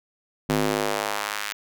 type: tone with high-pass filter sweep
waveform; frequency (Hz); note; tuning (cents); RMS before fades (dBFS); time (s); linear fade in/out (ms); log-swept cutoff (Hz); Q
square; 51.91; G#1; 0; -26; 0.49-1.53; 5; 200 to 1900; 1.1
effects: none